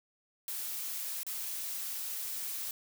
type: noise with dropouts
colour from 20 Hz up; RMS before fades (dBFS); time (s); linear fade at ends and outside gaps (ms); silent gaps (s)
blue; -38; 0.48-2.71; 1; 1.232-1.266
effects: none